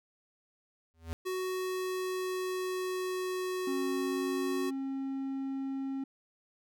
square tone with exponential growth, 82 Hz, E2, 9 cents flat, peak -32 dBFS, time 0.94-1.13 s, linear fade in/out 0 ms, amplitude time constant 41 ms
square tone with pitch glide, 371.3 to 368.7 Hz, F#4 to F#4, +6 to -6 cents, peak -33 dBFS, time 1.25-4.71 s, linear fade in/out 20 ms, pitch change -12 cents, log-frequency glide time 1.53-3.62 s
triangle tone, 270 Hz, C#4, 45 cents flat, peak -31 dBFS, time 3.67-6.04 s, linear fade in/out 5 ms
effects none

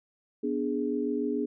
sine chord, G# diminished, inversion first, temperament equal, 246.9 / 293.7 / 415.3 Hz, B3 / D4 / G#4, 0 / 0 / 0 cents, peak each -31 dBFS, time 0.43-1.46 s, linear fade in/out 10 ms, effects none

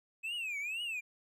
triangle tone with vibrato, 2546 Hz, D#7, 39 cents sharp, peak -34 dBFS, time 0.23-1.01 s, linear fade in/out 20 ms, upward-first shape triangle, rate 2.1 Hz, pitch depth 250 cents each way, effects none

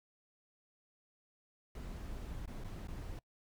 brown noise with dropouts, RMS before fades -44 dBFS, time 1.75-3.19 s, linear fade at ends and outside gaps 2 ms, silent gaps 2.458-2.476 / 2.639-2.644 / 2.873-2.883 s, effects noise-tail reverb RT60 0.1 s tail -25 dB re dry

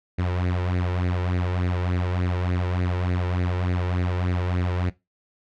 sawtooth tone with flanger, 89.8 Hz, F2, 49 cents sharp, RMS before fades -24 dBFS, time 0.18-4.9 s, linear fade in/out 10 ms, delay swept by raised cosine 0.45 to 2.25 ms, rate 3.4 Hz, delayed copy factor +0.65, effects noise-tail reverb RT60 0.2 s tail -18 dB re dry + low-pass 3000 Hz 12 dB/octave

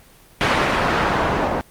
white noise with low-pass filter sweep, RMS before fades -19 dBFS, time 0.41-1.61 s, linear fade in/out 0 ms, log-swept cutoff 2100 to 810 Hz, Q 0.84, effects pink hiss -49 dBFS RMS until 1.7 s + Opus 24 kbps

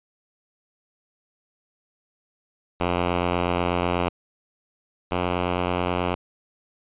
5% pulse tone pair in turn, 88.2 / 89.28 Hz, F2 / F2, +18 / +39 cents, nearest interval unison, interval 21 cents, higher second, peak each -10 / -11 dBFS, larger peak first, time 2.8-4.09 / 5.11-6.15 s, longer first, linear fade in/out 5 ms, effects resampled to 8000 Hz

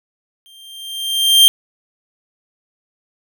45% pulse tone with exponential growth, 3173 Hz, G7, 20 cents sharp, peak -3 dBFS, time 0.46-1.48 s, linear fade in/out 0 ms, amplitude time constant 220 ms, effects none

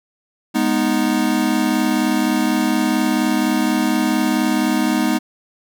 square chord, G# minor, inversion none, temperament equal, 207.7 / 246.9 / 311.1 Hz, G#3 / B3 / D#4, 0 / 0 / 0 cents, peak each -22 / -20 / -20 dBFS, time 0.54-5.19 s, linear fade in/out 20 ms, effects none

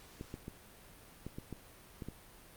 clicks, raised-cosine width 3 ms, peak -29 dBFS, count 8, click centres 0.211 / 0.341 / 0.481 / 1.266 / 1.385 / 1.527 / 2.022 / 2.086 s, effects pink hiss -57 dBFS RMS until 2.56 s + Opus 48 kbps

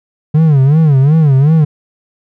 triangle tone with vibrato, 146.4 Hz, D3, 5 cents flat, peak -3 dBFS, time 0.34-1.65 s, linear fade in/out 10 ms, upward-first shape sine, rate 2.7 Hz, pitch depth 180 cents each way, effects none

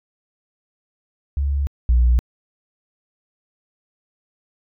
sine tone pair in turn, 70.3 / 60.42 Hz, C#2 / B1, +25 / -37 cents, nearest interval minor third, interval 262 cents, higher first, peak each -17 / -10 dBFS, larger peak second, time 1.37-1.67 / 1.89-2.19 s, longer neither, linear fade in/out 0 ms, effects tanh soft clip ceiling -9 dBFS

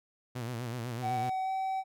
sawtooth tone with vibrato, 119.9 Hz, A#2, 49 cents sharp, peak -31 dBFS, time 0.35-1.3 s, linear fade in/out 10 ms, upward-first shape sine, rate 8 Hz, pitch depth 96 cents each way
triangle tone with pitch glide, 756 to 764.8 Hz, F#5 to G5, +37 to -43 cents, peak -28 dBFS, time 1.01-1.84 s, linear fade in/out 50 ms, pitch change +20 cents, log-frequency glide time 1.42-1.5 s
effects none

